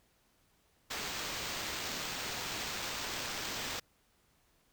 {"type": "noise with sample-and-hold", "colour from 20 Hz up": "white", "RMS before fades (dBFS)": -39, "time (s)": [0.9, 3.8], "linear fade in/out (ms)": 10, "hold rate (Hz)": 11025, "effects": ["pink hiss -71 dBFS RMS until 4.72 s"]}